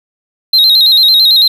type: tone with vibrato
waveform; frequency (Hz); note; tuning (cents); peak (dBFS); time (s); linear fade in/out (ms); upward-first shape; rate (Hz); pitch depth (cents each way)
triangle; 3951; B7; 0; -3; 0.53-1.48; 5; square; 9; 73
effects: none